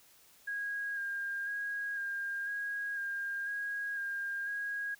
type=tone with vibrato; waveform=sine; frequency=1625 Hz; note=G#6; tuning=38 cents flat; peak=-34 dBFS; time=0.47-4.95 s; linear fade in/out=10 ms; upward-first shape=square; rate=1 Hz; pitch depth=19 cents each way; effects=white hiss -62 dBFS RMS until 4.99 s